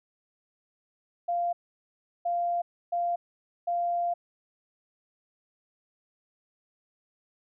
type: tone bursts at uneven times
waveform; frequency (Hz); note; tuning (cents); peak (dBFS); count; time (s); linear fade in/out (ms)
sine; 695; F5; -9; -25; 4; 1.28-1.53 / 2.25-2.62 / 2.92-3.16 / 3.67-4.14; 10
effects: none